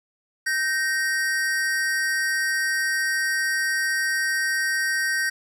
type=tone pair together; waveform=square; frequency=1551.4 / 1864.7 Hz; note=G6 / A#6; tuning=-18 / 0 cents; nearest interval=minor third; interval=318 cents; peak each=-25 dBFS; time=0.46-5.3 s; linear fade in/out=10 ms; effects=low-pass 12000 Hz 12 dB/octave + 9-bit